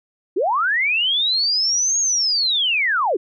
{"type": "linear two-way sweep", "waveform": "sine", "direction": "up then down", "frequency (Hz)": [315.2, 6645, 315.2], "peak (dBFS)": -16, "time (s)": [0.36, 3.17], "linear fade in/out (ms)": 10, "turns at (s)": 1.99, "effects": []}